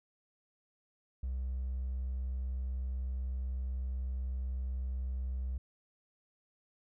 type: tone with hard clipping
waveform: triangle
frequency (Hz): 64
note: C2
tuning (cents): -38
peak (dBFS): -33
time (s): 1.23-5.58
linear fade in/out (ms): 5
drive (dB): 2
effects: none